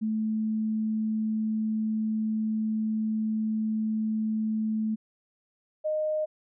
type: tone pair in turn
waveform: sine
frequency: 218 / 616.6 Hz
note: A3 / D#5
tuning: -16 / -16 cents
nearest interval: octave + tritone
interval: 1800 cents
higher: second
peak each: -25 dBFS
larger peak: neither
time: 0.01-4.96 / 5.84-6.26 s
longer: first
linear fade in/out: 20 ms
effects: none